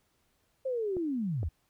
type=linear sweep; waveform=sine; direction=down; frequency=539 to 64.9 Hz; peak=-29 dBFS; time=0.65-1.49 s; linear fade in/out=10 ms
type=clicks; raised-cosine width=2 ms; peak=-26 dBFS; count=2; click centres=0.968 / 1.431 s
effects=pink hiss -73 dBFS RMS until 1.69 s